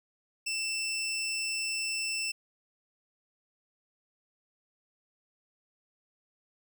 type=tone; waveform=20% pulse; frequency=2670 Hz; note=E7; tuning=22 cents sharp; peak=-26 dBFS; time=0.46-2.32 s; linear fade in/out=10 ms; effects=none